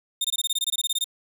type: tone bursts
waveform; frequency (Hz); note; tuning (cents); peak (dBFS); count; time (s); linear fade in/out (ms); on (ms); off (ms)
sawtooth; 3641; A#7; -41; -19; 15; 0.21-1.043; 5; 35; 22
effects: none